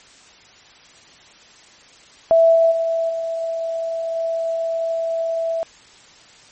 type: tone with level steps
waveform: sine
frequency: 659.3 Hz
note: E5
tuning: in tune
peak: -9 / -11 / -17 / -21 / -19 dBFS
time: 2.31-5.63 s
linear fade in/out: 0 ms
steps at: 2.55 / 2.71 / 3.09 / 4.16 s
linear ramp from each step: 10 ms
effects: white hiss -47 dBFS RMS until 6.51 s + MP3 32 kbps